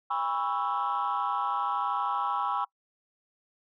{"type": "chord", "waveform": "sine", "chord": "C# minor seventh", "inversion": "second", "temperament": "equal with one note detuned", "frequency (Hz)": [810.7, 987.8, 1108.7, 1318.5], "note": ["G#5", "B5", "C#6", "E6"], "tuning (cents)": [-42, 0, 0, 0], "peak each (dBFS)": -31, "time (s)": [0.1, 2.65], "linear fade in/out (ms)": 10, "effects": ["noise-tail reverb RT60 0.1 s tail -25 dB re dry", "tanh soft clip ceiling -21 dBFS"]}